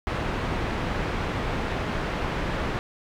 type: low-pass noise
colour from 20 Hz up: pink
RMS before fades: -28 dBFS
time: 0.07-2.79 s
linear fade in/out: 0 ms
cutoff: 2300 Hz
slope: 12 dB/octave
effects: none